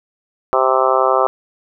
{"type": "harmonic tone", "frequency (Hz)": 130.81, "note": "C3", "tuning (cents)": 0, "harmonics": [3, 4, 5, 6, 7, 8, 9, 10], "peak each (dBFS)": [-20, -18, -19, -20, -23, -21, -19, -21], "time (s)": [0.53, 1.27], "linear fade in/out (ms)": 0, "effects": []}